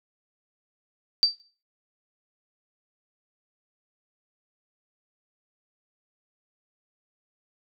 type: tone with exponential decay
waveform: sine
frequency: 4657 Hz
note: D8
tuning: 15 cents flat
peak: -12 dBFS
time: 1.23-1.4 s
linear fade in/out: 0 ms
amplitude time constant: 36 ms
effects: noise-tail reverb RT60 0.4 s tail -20 dB re dry